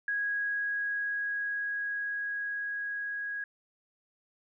sine tone with level ramp, 1653 Hz, G#6, 9 cents flat, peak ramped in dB -28 to -33 dBFS, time 0.08-3.44 s, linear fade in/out 2 ms, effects none

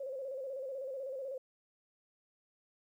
sine tone with vibrato, 534 Hz, C5, 35 cents sharp, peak -38 dBFS, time 0-1.38 s, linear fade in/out 5 ms, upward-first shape square, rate 16 Hz, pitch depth 63 cents each way, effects 12-bit

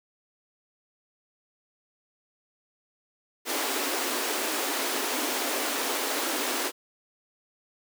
pink high-pass noise, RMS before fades -29 dBFS, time 3.45-6.72 s, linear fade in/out 50 ms, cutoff 250 Hz, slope 96 dB/octave, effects none

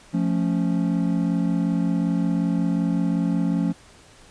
triangle chord, F augmented, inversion none, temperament equal, 174.61 / 220 / 277.2 Hz, F3 / A3 / C#4, 0 / 0 / 0 cents, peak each -20 / -24 / -23 dBFS, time 0.13-3.73 s, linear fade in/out 20 ms, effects pink hiss -50 dBFS RMS until 4.3 s + resampled to 22050 Hz

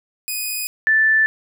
5% pulse / sine tone pair in turn, 2489 / 1760 Hz, D#7 / A6, 0 / 0 cents, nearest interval tritone, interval 600 cents, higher first, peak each -13 / -12 dBFS, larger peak second, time 0.28-0.67 / 0.87-1.26 s, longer neither, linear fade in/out 0 ms, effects none

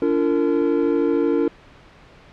triangle tone cluster, 288.2 / 341.2 / 457.9 Hz, D4 / F4 / A#4, -33 / -40 / -31 cents, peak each -19 dBFS, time 0.02-1.48 s, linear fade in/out 2 ms, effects pink hiss -47 dBFS RMS until 2.32 s + low-pass 3000 Hz 12 dB/octave

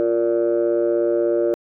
sine chord, Bb major, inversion second, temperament just, 349.6 / 466.2 / 582.7 Hz, F4 / Bb4 / D5, +2 / 0 / -14 cents, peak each -18 / -21 / -20 dBFS, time 0-1.54 s, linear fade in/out 0 ms, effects tanh soft clip ceiling -10 dBFS

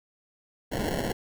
blue noise with sample-and-hold, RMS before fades -29 dBFS, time 0.71-1.13 s, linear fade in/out 20 ms, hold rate 1225 Hz, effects none

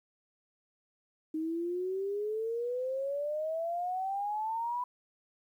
sine exponential sweep, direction up, 311.1 to 995 Hz, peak -31 dBFS, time 1.34-4.84 s, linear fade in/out 5 ms, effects 11-bit

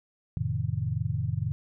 sine chord, F dominant seventh, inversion none, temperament equal with one note detuned, 87.31 / 109.11 / 130.81 / 155.56 Hz, F2 / A2 / C3 / Eb3, 0 / -14 / 0 / 0 cents, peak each -34 / -30 / -32 / -33 dBFS, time 0.37-1.52 s, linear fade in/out 0 ms, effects none

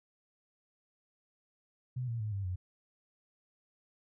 sine tone with pitch steps, 125.9 / 116.12 / 107.1 / 98.78 / 91.11 Hz, B2 / A#2 / A2 / G2 / F#2, +34 / -6 / -46 / +14 / -26 cents, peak -33 dBFS, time 1.96-2.56 s, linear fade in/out 10 ms, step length 120 ms, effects none

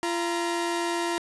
sawtooth tone pair together, 342.5 / 940 Hz, F4 / A#5, -34 / +14 cents, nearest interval octave + perfect fourth, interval 1748 cents, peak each -23 / -27 dBFS, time 0.03-1.18 s, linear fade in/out 0 ms, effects resampled to 24000 Hz + 8-bit

